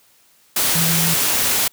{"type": "tone in noise", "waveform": "sine", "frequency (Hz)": 164.81, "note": "E3", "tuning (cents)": 0, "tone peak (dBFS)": -20, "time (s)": [0.75, 1.14], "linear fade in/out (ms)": 5, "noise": "white", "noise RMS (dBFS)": -18, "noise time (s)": [0.56, 1.68], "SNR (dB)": -5, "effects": ["white hiss -55 dBFS RMS until 1.72 s", "high-pass 60 Hz 12 dB/octave"]}